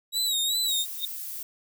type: tone with vibrato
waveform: sawtooth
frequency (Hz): 3840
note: B7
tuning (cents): -49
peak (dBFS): -21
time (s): 0.12-0.86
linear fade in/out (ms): 50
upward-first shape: sine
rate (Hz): 2.6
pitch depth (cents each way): 80
type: noise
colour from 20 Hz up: violet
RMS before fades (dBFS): -36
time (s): 0.68-1.43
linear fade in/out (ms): 2
type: tone with exponential growth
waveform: sine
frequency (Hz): 3662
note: A#7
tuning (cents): -32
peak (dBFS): -22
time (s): 0.95-1.05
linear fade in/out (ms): 2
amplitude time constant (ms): 20
effects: none